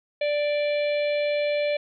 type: harmonic tone with a mistuned harmonic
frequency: 587.3 Hz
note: D5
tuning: in tune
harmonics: 1 / 3 / 4 / 5 / 6 / 7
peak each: -22 / -40 / -32 / -43 / -40 / -41 dBFS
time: 0.21-1.77 s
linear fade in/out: 5 ms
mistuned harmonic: 6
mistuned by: -32 cents
effects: none